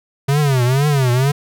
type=tone with vibrato; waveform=square; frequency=135 Hz; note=C#3; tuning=45 cents flat; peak=-13 dBFS; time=0.28-1.32 s; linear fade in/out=10 ms; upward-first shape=triangle; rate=2.1 Hz; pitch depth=210 cents each way; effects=none